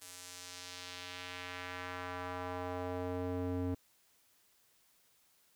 square tone with band-pass filter sweep, 90.1 Hz, F#2, 45 cents flat, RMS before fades -41 dBFS, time 0.01-3.75 s, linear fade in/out 10 ms, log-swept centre 9400 to 280 Hz, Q 1.1, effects white hiss -70 dBFS RMS until 5.55 s

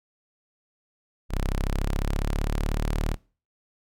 sawtooth linear sweep, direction up, 32.48 to 38.32 Hz, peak -20 dBFS, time 1.29-3.17 s, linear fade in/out 50 ms, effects noise-tail reverb RT60 0.4 s tail -24 dB re dry

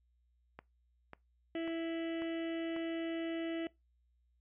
click train, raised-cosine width 0.5 ms, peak -32 dBFS, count 5, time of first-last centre 0.59-2.764 s, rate 1.84 Hz
harmonic tone, 330 Hz, E4, 2 cents sharp, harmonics 1 / 2 / 4 / 5 / 6 / 7 / 8 / 9 / 10, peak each -36 / -42 / -56 / -57 / -50 / -58 / -57 / -53 / -62 dBFS, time 1.55-3.67 s, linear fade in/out 2 ms
effects noise-tail reverb RT60 0.2 s tail -22 dB re dry + added 60 Hz sine -70 dBFS peak until 4.4 s

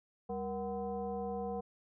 sine tone with frequency modulation, 472.3 Hz, A#4, 23 cents sharp, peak -35 dBFS, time 0.29-1.61 s, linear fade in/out 10 ms, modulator 274 Hz, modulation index 1.2, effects none

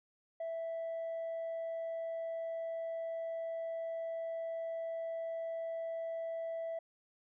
triangle tone with tanh clipping, 659.3 Hz, E5, in tune, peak -37 dBFS, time 0.4-6.79 s, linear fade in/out 5 ms, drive 6 dB, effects none

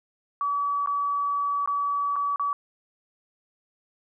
sine tone with dropouts, 1143 Hz, D6, 47 cents flat, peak -23 dBFS, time 0.41-2.53 s, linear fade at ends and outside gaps 1 ms, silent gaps 0.861-0.873 / 1.66-1.675 / 2.158-2.163 / 2.36-2.396 s, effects none

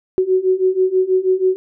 sine beating tone pair, 370 / 376.2 Hz, F#4 / F#4, 0 / +29 cents, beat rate 6.2 Hz, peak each -17 / -15 dBFS, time 0.18-1.56 s, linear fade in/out 0 ms, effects none

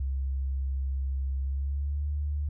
sine tone with pitch glide, 67.1 to 73.17 Hz, C2 to D2, +44 to -6 cents, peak -27 dBFS, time 0-2.49 s, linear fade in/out 5 ms, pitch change +150 cents, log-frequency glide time 1.41-2.07 s, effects none

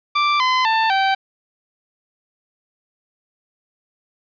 sawtooth tone with pitch steps, 1174.7 / 1022.6 / 890.3 / 775 Hz, D6 / C6 / A5 / G5, 0 / -40 / +20 / -20 cents, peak -11 dBFS, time 0.15-1.15 s, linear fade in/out 10 ms, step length 250 ms, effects resampled to 11025 Hz + 7-bit

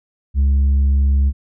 sine tone with tanh clipping, 69 Hz, C#2, 7 cents flat, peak -12 dBFS, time 0.34-1.33 s, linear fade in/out 50 ms, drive 3 dB, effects none

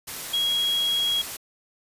sine tone in noise, 3300 Hz, G#7, 12 cents flat, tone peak -21 dBFS, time 0.33-1.22 s, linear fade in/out 10 ms, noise white, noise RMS -34 dBFS, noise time 0.07-1.37 s, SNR +10 dB, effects resampled to 32000 Hz

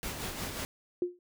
pink noise with tremolo, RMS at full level -36 dBFS, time 0.03-0.65 s, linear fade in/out 0 ms, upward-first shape sine, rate 5.6 Hz, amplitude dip 45%
sine tone with exponential decay, 355.2 Hz, F4, 29 cents sharp, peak -23 dBFS, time 1.02-1.19 s, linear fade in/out 2 ms, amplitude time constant 35 ms
effects none

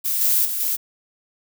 violet noise with level steps, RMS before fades -22 / -18 / -25 / -22 dBFS, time 0.04-0.77 s, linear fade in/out 20 ms, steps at 0.21 / 0.45 / 0.6 s, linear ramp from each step 2 ms, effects none

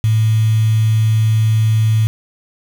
sine tone with quantisation, 110 Hz, A2, in tune, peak -10 dBFS, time 0.04-2.07 s, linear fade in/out 0 ms, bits 5, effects none

